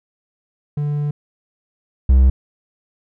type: tone pair in turn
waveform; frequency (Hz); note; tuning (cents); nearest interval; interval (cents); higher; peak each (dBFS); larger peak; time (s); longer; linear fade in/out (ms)
triangle; 146.83 / 65.18; D3 / C2; 0 / -6; octave + major second; 1406; first; -16 / -6; second; 0.77-1.11 / 2.09-2.3; first; 5
effects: none